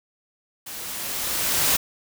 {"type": "noise with level ramp", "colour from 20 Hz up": "white", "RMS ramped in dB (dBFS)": [-36, -19], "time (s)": [0.66, 1.77], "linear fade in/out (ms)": 10, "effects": []}